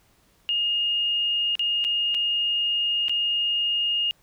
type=tone with dropouts; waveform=sine; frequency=2844 Hz; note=F7; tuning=31 cents sharp; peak=-21 dBFS; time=0.49-4.11 s; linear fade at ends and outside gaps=0 ms; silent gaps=1.554-1.594 / 1.842-1.848 / 2.144-2.148 / 3.083-3.095 s; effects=pink hiss -62 dBFS RMS until 4.22 s